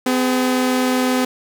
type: tone pair together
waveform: sawtooth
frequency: 254.3 / 415.3 Hz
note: C4 / G#4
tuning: -49 / 0 cents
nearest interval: minor sixth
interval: 849 cents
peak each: -12 / -21 dBFS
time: 0.06-1.25 s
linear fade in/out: 5 ms
effects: none

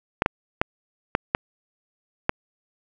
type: clicks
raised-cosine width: 0.5 ms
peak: -3 dBFS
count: 6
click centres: 0.221 / 0.261 / 0.615 / 1.151 / 1.349 / 2.294 s
effects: none

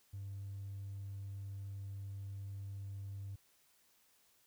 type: tone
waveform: triangle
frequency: 98.8 Hz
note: G2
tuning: 14 cents sharp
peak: -39 dBFS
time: 0.13-3.36 s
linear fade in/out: 10 ms
effects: tanh soft clip ceiling -39 dBFS + white hiss -71 dBFS RMS until 4.46 s

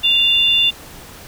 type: tone pair together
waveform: sine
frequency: 2794 / 3525 Hz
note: F7 / A7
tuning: 0 / +2 cents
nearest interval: major third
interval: 402 cents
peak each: -14 dBFS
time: 0.03-0.71 s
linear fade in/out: 20 ms
effects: pink hiss -38 dBFS RMS until 1.27 s

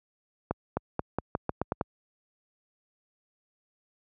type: accelerating click train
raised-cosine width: 1 ms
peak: -13 dBFS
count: 9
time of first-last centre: 0.51-1.811 s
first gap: 260 ms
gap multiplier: 0.86
effects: high-pass 60 Hz 12 dB/octave

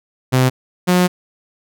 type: tone pair in turn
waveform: sawtooth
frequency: 128.8 / 179.85 Hz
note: C3 / F#3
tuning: -27 / -49 cents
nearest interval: tritone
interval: 578 cents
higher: second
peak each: -7 dBFS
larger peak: neither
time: 0.32-0.5 / 0.87-1.08 s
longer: second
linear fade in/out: 20 ms
effects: none

